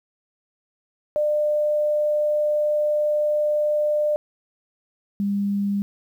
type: tone pair in turn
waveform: sine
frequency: 599 / 200.9 Hz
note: D5 / G3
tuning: +34 / +43 cents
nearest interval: octave + perfect fifth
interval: 1891 cents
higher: first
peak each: -18 / -20 dBFS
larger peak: first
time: 1.16-4.16 / 5.2-5.82 s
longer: first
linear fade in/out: 0 ms
effects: 9-bit